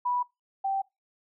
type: tone pair in turn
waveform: sine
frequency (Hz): 982 / 779.4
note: B5 / G5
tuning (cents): -10 / -10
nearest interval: major third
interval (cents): 400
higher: first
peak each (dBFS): -25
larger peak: neither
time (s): 0.05-0.23 / 0.64-0.82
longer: neither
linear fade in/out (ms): 10
effects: noise-tail reverb RT60 0.2 s tail -21 dB re dry